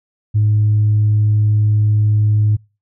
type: tone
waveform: sine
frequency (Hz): 105.9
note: G#2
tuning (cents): +34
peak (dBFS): -9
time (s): 0.34-2.57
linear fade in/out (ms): 20
effects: noise-tail reverb RT60 0.3 s tail -26 dB re dry + tanh soft clip ceiling -7 dBFS